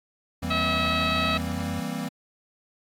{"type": "tone with pitch glide", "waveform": "sine", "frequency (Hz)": [83.4, 88.87], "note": ["E2", "F2"], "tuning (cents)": [21, 31], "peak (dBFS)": -32, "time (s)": [0.42, 1.8], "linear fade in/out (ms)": 10, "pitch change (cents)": 110, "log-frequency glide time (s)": [1.44, 1.6]}
{"type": "chord", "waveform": "square", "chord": "C dominant seventh", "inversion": "first", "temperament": "equal", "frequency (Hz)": [164.81, 196, 233.1, 261.6], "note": ["E3", "G3", "Bb3", "C4"], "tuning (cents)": [0, 0, 0, 0], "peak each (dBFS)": -35, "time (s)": [0.42, 2.09], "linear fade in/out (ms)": 10}
{"type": "harmonic tone", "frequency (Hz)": 645, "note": "E5", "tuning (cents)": -38, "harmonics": [1, 2, 3, 4, 5, 6, 7], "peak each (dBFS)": [-32, -27, -35, -29, -37, -30, -38], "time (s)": [0.5, 1.38], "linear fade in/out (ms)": 10}
{"effects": ["AAC 48 kbps"]}